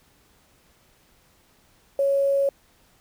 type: tone with quantisation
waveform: sine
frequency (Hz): 554.4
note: C#5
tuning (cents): 0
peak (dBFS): -18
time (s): 1.99-2.49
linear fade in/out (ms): 2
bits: 8
effects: pink hiss -60 dBFS RMS until 3 s